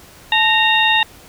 harmonic tone with a mistuned harmonic, 924 Hz, A#5, 16 cents flat, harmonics 1 / 2 / 3 / 4, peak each -17 / -17 / -17 / -17 dBFS, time 0.32-1.03 s, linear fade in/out 2 ms, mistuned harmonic 1, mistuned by -100 cents, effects pink hiss -43 dBFS RMS until 1.28 s

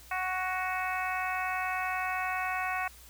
harmonic tone with a mistuned harmonic, 370 Hz, F#4, in tune, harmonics 2 / 3 / 4 / 5 / 6 / 7, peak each -34 / -36 / -37 / -38 / -39 / -39 dBFS, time 0.11-2.88 s, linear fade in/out 5 ms, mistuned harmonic 5, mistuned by +16 cents, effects added 60 Hz sine -54 dBFS peak until 3.09 s + white hiss -54 dBFS RMS until 3.09 s

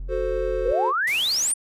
triangle tone, 43.65 Hz, F1, in tune, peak -27 dBFS, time 0-0.72 s, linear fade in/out 0 ms
triangle chord, F# diminished, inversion none, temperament equal, 370 / 440 / 523.3 Hz, F#4 / A4 / C5, 0 / 0 / 0 cents, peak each -26 / -26 / -24 dBFS, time 0.08-0.93 s, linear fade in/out 50 ms
sine exponential sweep, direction up, 452 to 9620 Hz, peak -20 dBFS, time 0.65-1.54 s, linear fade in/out 5 ms
white noise, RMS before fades -35 dBFS, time 1.07-1.52 s, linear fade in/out 5 ms
effects resampled to 32000 Hz

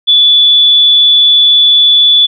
sine tone, 3454 Hz, A7, 33 cents flat, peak -3 dBFS, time 0.07-2.27 s, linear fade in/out 20 ms, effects none

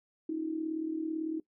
sine tone with amplitude modulation, 318.4 Hz, D#4, 40 cents sharp, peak -28 dBFS, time 0.29-1.4 s, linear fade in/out 5 ms, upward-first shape sine, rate 38 Hz, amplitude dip 70%, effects noise-tail reverb RT60 0.1 s tail -19 dB re dry

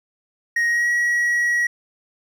triangle tone with pitch glide, 1876 to 1914.3 Hz, A#6 to A#6, +11 to +45 cents, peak -15 dBFS, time 0.56-1.67 s, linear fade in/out 5 ms, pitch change +34 cents, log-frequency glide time 0.67-0.89 s, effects none

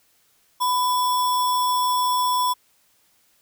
sine tone with sample-and-hold, 997 Hz, B5, 16 cents sharp, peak -18 dBFS, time 0.6-2.54 s, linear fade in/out 20 ms, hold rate 4410 Hz, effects white hiss -62 dBFS RMS until 3.41 s

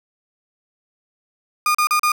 35% pulse tone bursts, 1219 Hz, D#6, 36 cents flat, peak -13 dBFS, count 4, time 1.66-2.119 s, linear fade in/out 2 ms, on 87 ms, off 37 ms, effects none

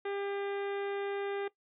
harmonic tone, 399.8 Hz, G4, 34 cents sharp, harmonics 1 / 2 / 3 / 4 / 5 / 6 / 7 / 8 / 9, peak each -34 / -42 / -48 / -47 / -48 / -52 / -56 / -57 / -57 dBFS, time 0.05-1.48 s, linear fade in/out 5 ms, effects noise-tail reverb RT60 0.1 s tail -18 dB re dry

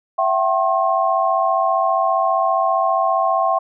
sine tone cluster, 666 / 761 / 1073 Hz, E5 / F#5 / C6, +18 / +48 / +43 cents, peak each -19 dBFS, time 0.18-3.59 s, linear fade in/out 10 ms, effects none

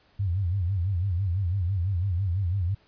sine tone with vibrato, 92.5 Hz, F#2, in tune, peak -23 dBFS, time 0.19-2.75 s, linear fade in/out 10 ms, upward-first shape sine, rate 6 Hz, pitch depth 160 cents each way, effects pink hiss -62 dBFS RMS until 2.87 s + resampled to 11025 Hz

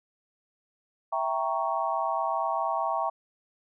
sine chord, E diminished seventh, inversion none, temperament equal, 659.3 / 784 / 932.3 / 1108.7 Hz, E5 / G5 / Bb5 / Db6, 0 / 0 / 0 / 0 cents, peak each -31 dBFS, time 1.12-3.1 s, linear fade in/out 10 ms, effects none

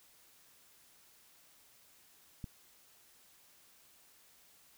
click, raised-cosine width 5 ms, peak -29 dBFS, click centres 2.442 s, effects white hiss -64 dBFS RMS until 4.77 s

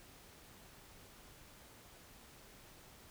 silence, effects pink hiss -59 dBFS RMS until 3.1 s

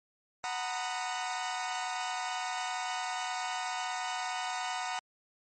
sawtooth chord, B major seventh, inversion second, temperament equal with one note detuned, 740 / 917.9 / 987.8 / 1244.5 Hz, F#5 / A#5 / B5 / D#6, 0 / -27 / 0 / 0 cents, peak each -32 / -36 / -37 / -38 dBFS, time 0.44-4.99 s, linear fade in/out 0 ms, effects MP3 32 kbps

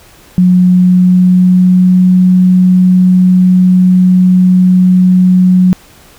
sine tone with pitch glide, 181.2 to 183.09 Hz, F#3 to F#3, -36 to -18 cents, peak -3 dBFS, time 0.38-5.73 s, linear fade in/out 0 ms, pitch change +18 cents, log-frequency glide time 0.7-2.06 s, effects pink hiss -40 dBFS RMS until 6.18 s

